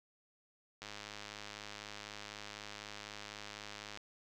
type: click train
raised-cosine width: 0.2 ms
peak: -28 dBFS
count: 329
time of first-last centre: 0.82-3.974 s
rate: 104 Hz
effects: none